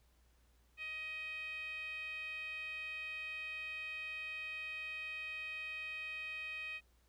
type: tone with band-pass filter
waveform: 10% pulse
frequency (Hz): 628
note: D#5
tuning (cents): +16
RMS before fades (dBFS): -44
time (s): 0.77-6.81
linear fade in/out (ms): 50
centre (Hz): 2400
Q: 7.7
effects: added 60 Hz sine -68 dBFS peak until 7.08 s + pink hiss -75 dBFS RMS until 7.08 s